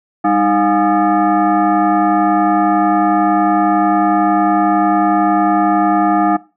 sine tone with frequency modulation, 200 Hz, G3, 35 cents sharp, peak -10 dBFS, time 0.24-6.37 s, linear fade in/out 10 ms, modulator 511 Hz, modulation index 1.9, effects noise-tail reverb RT60 0.3 s tail -20 dB re dry

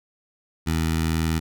15% pulse tone with notch filter, 80.8 Hz, E2, 34 cents flat, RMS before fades -23 dBFS, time 0.66-1.4 s, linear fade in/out 20 ms, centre 590 Hz, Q 0.79, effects none

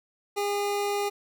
25% pulse tone, 407 Hz, G#4, 35 cents flat, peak -22 dBFS, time 0.36-1.1 s, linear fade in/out 20 ms, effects none

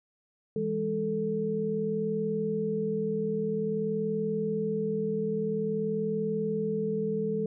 sine tone cluster, 165.5 / 206 / 439.4 Hz, E3 / G#3 / A4, +7 / -14 / -2 cents, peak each -35 / -32 / -29 dBFS, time 0.56-7.46 s, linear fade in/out 2 ms, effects none

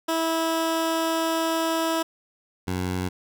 15% pulse tone pair in turn, 326.3 / 91.56 Hz, E4 / F#2, -18 / -18 cents, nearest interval octave + minor seventh, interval 2200 cents, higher first, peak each -16 / -19 dBFS, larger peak first, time 0.08-2.03 / 2.67-3.09 s, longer first, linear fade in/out 10 ms, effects none

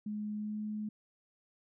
sine tone with pitch glide, 210.5 to 212.5 Hz, G#3 to G#3, +24 to +40 cents, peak -35 dBFS, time 0.06-0.89 s, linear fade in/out 5 ms, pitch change +16 cents, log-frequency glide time 0.35-0.59 s, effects none

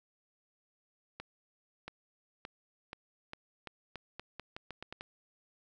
accelerating click train, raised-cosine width 0.3 ms, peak -26 dBFS, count 14, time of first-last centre 1.2-5.009 s, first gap 680 ms, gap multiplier 0.84, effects none

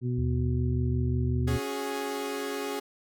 harmonic tone, 123.4 Hz, B2, 1 cent flat, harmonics 1 / 2 / 3, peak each -27 / -33 / -37 dBFS, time 0.01-1.6 s, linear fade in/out 50 ms
sine tone, 77.78 Hz, D#2, in tune, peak -28 dBFS, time 0.18-1.57 s, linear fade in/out 5 ms
sawtooth chord, C# suspended fourth, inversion none, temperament equal with one note detuned, 277.2 / 366 / 415.3 Hz, C#4 / F#4 / G#4, 0 / -19 / 0 cents, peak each -32 / -35 / -29 dBFS, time 1.47-2.8 s, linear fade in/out 10 ms
effects none

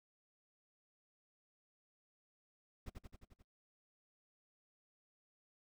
brown noise with echo, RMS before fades -45 dBFS, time 2.86-2.9 s, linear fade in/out 10 ms, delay 88 ms, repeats 6, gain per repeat -3 dB, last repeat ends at 3.428 s, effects noise-tail reverb RT60 0.1 s tail -23 dB re dry

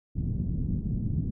white low-pass noise, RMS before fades -29 dBFS, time 0.15-1.31 s, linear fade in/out 20 ms, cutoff 200 Hz, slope 24 dB/octave, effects none

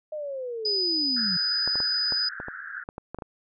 sine linear sweep, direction down, 622.3 to 169 Hz, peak -30 dBFS, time 0.12-1.37 s, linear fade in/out 5 ms
sine tone, 4978 Hz, D#8, in tune, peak -23 dBFS, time 0.65-2.29 s, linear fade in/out 5 ms
pink band-pass noise, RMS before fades -38 dBFS, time 1.16-2.84 s, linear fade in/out 10 ms, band 1400 to 1700 Hz, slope 96 dB/octave
clicks, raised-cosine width 1 ms, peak -21 dBFS, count 11, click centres 1.676 / 1.756 / 1.803 / 2.123 / 2.401 / 2.484 / 2.889 / 2.981 / 3.146 / 3.187 / 3.222 s
effects none

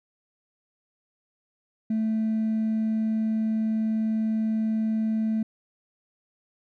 triangle tone with hard clipping, 219.9 Hz, A3, 1 cent flat, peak -22 dBFS, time 1.9-5.43 s, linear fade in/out 5 ms, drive 2 dB, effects none

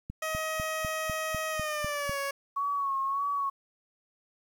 click train, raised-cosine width 5 ms, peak -24 dBFS, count 9, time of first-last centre 0.1-2.095 s, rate 4.01 Hz
15% pulse tone with pitch glide, 632 to 556.6 Hz, D#5 to C#5, +27 to +7 cents, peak -24 dBFS, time 0.22-2.31 s, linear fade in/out 5 ms, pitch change -220 cents, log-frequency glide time 1.5-2.19 s
sine tone with vibrato, 1108.7 Hz, C#6, in tune, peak -27 dBFS, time 2.56-3.5 s, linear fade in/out 10 ms, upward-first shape sine, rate 1.7 Hz, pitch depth 46 cents each way
effects 10-bit

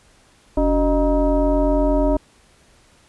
sine tone with frequency modulation, 285.7 Hz, D4, 48 cents flat, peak -14 dBFS, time 0.57-2.17 s, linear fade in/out 5 ms, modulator 330 Hz, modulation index 1.4, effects pink hiss -54 dBFS RMS until 3.08 s + resampled to 24000 Hz

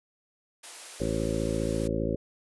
white high-pass noise, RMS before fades -43 dBFS, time 0.63-1.88 s, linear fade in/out 10 ms, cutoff 360 Hz, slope 24 dB/octave
harmonic tone, 55 Hz, A1, in tune, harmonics 1 / 2 / 3 / 4 / 5 / 6 / 7 / 9 / 10, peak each -35 / -35 / -35 / -35 / -35 / -35 / -35 / -35 / -35 dBFS, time 1-2.16 s, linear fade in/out 5 ms
effects resampled to 24000 Hz

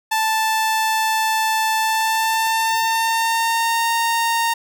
sawtooth tone with pitch glide, 880 to 922.7 Hz, A5 to A#5, 0 to -18 cents, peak -13 dBFS, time 0.11-4.54 s, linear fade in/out 10 ms, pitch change +82 cents, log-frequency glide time 1.78-3.9 s, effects none

